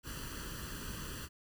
pink noise with comb filter, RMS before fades -43 dBFS, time 0.03-1.29 s, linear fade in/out 50 ms, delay 0.67 ms, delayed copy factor +0.8, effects none

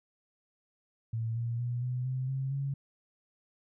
sine tone with pitch steps, 113.5 / 117.3 / 121.23 / 125.28 / 129.48 / 133.81 / 138.29 Hz, A#2 / A#2 / B2 / B2 / C3 / C3 / C#3, -46 / +11 / -32 / +25 / -18 / +39 / -4 cents, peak -30 dBFS, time 1.13-2.74 s, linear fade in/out 5 ms, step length 230 ms, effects none

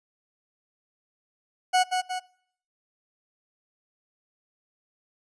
40% pulse tone with echo, 736 Hz, F#5, 9 cents flat, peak -17 dBFS, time 1.73-1.84 s, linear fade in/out 20 ms, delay 180 ms, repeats 2, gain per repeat -5 dB, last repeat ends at 2.2 s, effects noise-tail reverb RT60 0.7 s tail -24 dB re dry + resampled to 22050 Hz

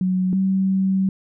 sine tone pair in turn, 185 / 191.19 Hz, F#3 / G3, 0 / -43 cents, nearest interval minor second, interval 57 cents, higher second, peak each -17 / -16 dBFS, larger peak second, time 0.01-0.33 / 0.33-1.09 s, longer second, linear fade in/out 2 ms, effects none

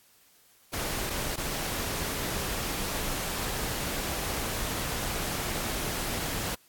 pink noise with dropouts, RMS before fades -32 dBFS, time 0.73-6.55 s, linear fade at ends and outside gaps 5 ms, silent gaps 1.098-1.102 / 1.36-1.377 s, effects white hiss -61 dBFS RMS until 6.68 s + AAC 64 kbps

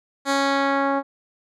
10% pulse tone with low-pass filter sweep, 276.4 Hz, C#4, 5 cents flat, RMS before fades -21 dBFS, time 0.25-1.03 s, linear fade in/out 50 ms, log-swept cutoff 8900 to 930 Hz, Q 0.86, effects none

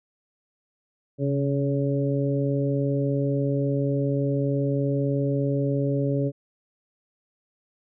harmonic tone with a mistuned harmonic, 140.4 Hz, C#3, 22 cents sharp, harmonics 1 / 2 / 3 / 4, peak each -24 / -27 / -29 / -30 dBFS, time 1.18-6.32 s, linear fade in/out 50 ms, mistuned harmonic 1, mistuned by -38 cents, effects none

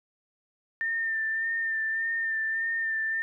sine tone with vibrato, 1800 Hz, A6, 39 cents sharp, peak -26 dBFS, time 0.81-3.22 s, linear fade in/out 0 ms, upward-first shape sine, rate 1.7 Hz, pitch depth 25 cents each way, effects none

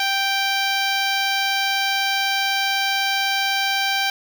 10% pulse tone with notch filter, 784 Hz, G5, in tune, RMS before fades -21 dBFS, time 0-4.1 s, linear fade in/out 2 ms, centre 11000 Hz, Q 1.3, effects 8-bit

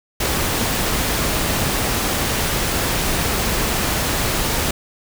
pink noise, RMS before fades -20 dBFS, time 0.2-4.71 s, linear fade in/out 5 ms, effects none

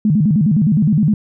sine tone with vibrato, 179.8 Hz, F#3, 49 cents flat, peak -10 dBFS, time 0.05-1.14 s, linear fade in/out 2 ms, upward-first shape square, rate 9.7 Hz, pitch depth 290 cents each way, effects none

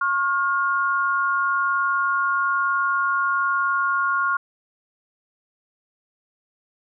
sine tone pair together, 1094 / 1415.1 Hz, C#6 / F6, -23 / +22 cents, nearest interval major third, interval 445 cents, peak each -22 / -21 dBFS, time 0.01-4.37 s, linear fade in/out 5 ms, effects none

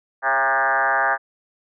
sine tone with frequency modulation, 1200 Hz, D6, 37 cents sharp, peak -16 dBFS, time 0.22-1.18 s, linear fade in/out 50 ms, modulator 131 Hz, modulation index 4.2, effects none

